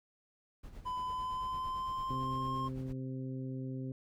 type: noise with tremolo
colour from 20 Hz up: brown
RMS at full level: -47 dBFS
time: 0.63-2.93 s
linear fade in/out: 10 ms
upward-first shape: sine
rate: 8.9 Hz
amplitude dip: 60%
type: tone with pitch glide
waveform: triangle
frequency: 1005 to 1064.8 Hz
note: B5 to C6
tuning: +30 to +30 cents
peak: -33 dBFS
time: 0.85-2.69 s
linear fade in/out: 20 ms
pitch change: +100 cents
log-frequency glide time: 0.98-2.53 s
type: harmonic tone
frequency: 130.81 Hz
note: C3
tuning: in tune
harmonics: 1 / 2 / 3 / 4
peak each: -39 / -41 / -49 / -53 dBFS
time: 2.1-3.92 s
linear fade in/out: 2 ms
effects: none